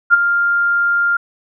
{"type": "tone with ADSR envelope", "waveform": "sine", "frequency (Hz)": 1399, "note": "F6", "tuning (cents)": 3, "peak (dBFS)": -3, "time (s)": [0.1, 1.17], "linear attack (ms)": 36, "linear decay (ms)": 20, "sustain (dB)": -9, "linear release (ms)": 6, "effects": []}